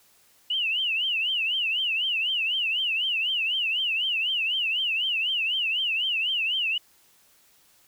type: tone with vibrato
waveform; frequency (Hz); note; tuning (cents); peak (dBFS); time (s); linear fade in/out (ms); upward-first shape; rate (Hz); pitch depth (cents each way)
sine; 2844; F7; +31; -23; 0.5-6.78; 5; triangle; 4; 210
effects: white hiss -60 dBFS RMS until 7.87 s